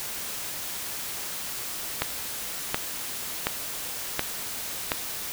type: click train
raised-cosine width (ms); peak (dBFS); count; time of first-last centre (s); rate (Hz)
0.3; -7; 5; 2.02-4.919; 1.38
effects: white hiss -34 dBFS RMS until 5.32 s